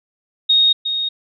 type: tone with echo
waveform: sine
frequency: 3729 Hz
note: A#7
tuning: in tune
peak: -10 dBFS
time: 0.49-0.73 s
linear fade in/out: 10 ms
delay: 360 ms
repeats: 1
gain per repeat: -8 dB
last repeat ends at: 1.09 s
effects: none